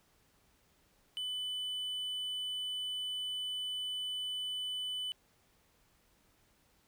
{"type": "tone", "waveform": "triangle", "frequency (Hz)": 3000, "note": "F#7", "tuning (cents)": 23, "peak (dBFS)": -34, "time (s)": [1.17, 5.12], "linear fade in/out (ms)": 0, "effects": ["pink hiss -70 dBFS RMS until 6.87 s"]}